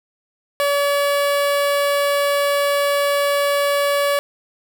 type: tone with notch filter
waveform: sawtooth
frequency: 570 Hz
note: C#5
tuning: 48 cents sharp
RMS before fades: -18 dBFS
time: 0.6-4.19 s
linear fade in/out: 0 ms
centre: 6300 Hz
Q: 2
effects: 8-bit